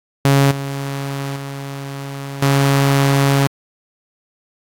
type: tone with level steps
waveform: sawtooth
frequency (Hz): 138.59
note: C#3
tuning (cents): 0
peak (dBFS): -6 / -18 / -22 / -8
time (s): 0.25-3.47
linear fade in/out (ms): 0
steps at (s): 0.51 / 1.36 / 2.42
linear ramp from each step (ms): 5
effects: AAC 48 kbps